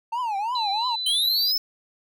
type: tone with vibrato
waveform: triangle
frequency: 888 Hz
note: A5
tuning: 16 cents sharp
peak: -22 dBFS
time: 0.12-0.96 s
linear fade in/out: 10 ms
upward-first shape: triangle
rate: 3 Hz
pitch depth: 250 cents each way
type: tone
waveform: sine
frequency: 4000 Hz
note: B7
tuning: 21 cents sharp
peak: -26 dBFS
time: 0.55-1.52 s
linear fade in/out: 5 ms
type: linear sweep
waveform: square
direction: up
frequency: 3032 to 5310 Hz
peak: -21 dBFS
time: 1.06-1.58 s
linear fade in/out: 5 ms
effects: none